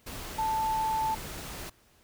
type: tone in noise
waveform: sine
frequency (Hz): 880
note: A5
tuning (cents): 0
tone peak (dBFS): -26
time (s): 0.38-1.15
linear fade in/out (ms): 10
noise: pink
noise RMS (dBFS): -40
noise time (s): 0.06-1.7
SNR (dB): +11
effects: pink hiss -63 dBFS RMS until 2.03 s